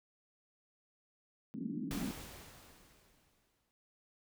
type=band-pass noise; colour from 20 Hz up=pink; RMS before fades=-40 dBFS; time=1.54-2.11 s; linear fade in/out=0 ms; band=180 to 300 Hz; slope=48 dB/octave
type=noise with exponential decay; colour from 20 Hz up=pink; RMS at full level=-42 dBFS; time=1.91-3.71 s; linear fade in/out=0 ms; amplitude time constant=390 ms
effects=none

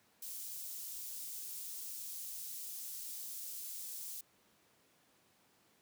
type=high-pass noise; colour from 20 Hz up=white; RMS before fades=-45 dBFS; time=0.22-4.21 s; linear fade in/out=5 ms; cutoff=6000 Hz; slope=12 dB/octave; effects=pink hiss -70 dBFS RMS until 5.81 s + high-pass 150 Hz 12 dB/octave

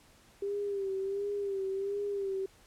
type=tone with vibrato; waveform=sine; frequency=395.9 Hz; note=G4; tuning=17 cents sharp; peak=-31 dBFS; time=0.42-2.46 s; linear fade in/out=5 ms; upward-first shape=sine; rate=1.4 Hz; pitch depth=52 cents each way; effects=pink hiss -61 dBFS RMS until 2.66 s + low-pass 12000 Hz 12 dB/octave

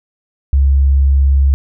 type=tone; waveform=sine; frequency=68.6 Hz; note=C#2; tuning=17 cents flat; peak=-7 dBFS; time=0.53-1.54 s; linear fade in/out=0 ms; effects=none

